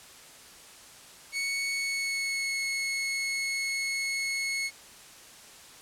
sawtooth tone with pitch glide, 2217 to 2185 Hz, C#7 to C#7, 0 to -26 cents, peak -25 dBFS, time 1.32-4.71 s, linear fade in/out 50 ms, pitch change -26 cents, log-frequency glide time 1.71-2.59 s, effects white hiss -50 dBFS RMS until 5.81 s + low-pass 10000 Hz 12 dB/octave

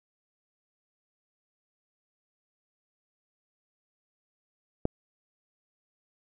click, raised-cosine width 2 ms, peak -12 dBFS, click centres 4.854 s, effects none

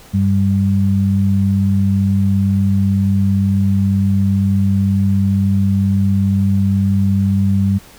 sine tone pair together, 97.9 / 195.8 Hz, G2 / G3, -2 / -2 cents, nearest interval octave, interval 1200 cents, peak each -14 dBFS, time 0.13-7.79 s, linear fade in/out 20 ms, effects pink hiss -42 dBFS RMS until 7.98 s

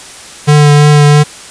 square tone with vibrato, 147.6 Hz, D3, 9 cents sharp, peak -3 dBFS, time 0.47-1.24 s, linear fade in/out 20 ms, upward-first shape triangle, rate 3 Hz, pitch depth 18 cents each way, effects white hiss -30 dBFS RMS until 1.5 s + resampled to 22050 Hz

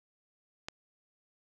click, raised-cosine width 0.2 ms, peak -20 dBFS, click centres 0.685 s, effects none

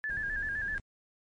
sine tone with vibrato, 1679 Hz, G#6, 18 cents sharp, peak -31 dBFS, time 0.04-0.78 s, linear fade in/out 0 ms, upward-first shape square, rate 7.8 Hz, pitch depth 58 cents each way
brown noise, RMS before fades -44 dBFS, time 0.09-0.8 s, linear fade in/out 2 ms
effects MP3 48 kbps

